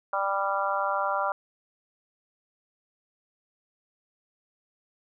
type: harmonic tone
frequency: 196.9 Hz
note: G3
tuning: 8 cents sharp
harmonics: 3 / 4 / 5 / 6 / 7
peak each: -31 / -31 / -31 / -31 / -31 dBFS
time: 0.13-1.32 s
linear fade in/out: 2 ms
effects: none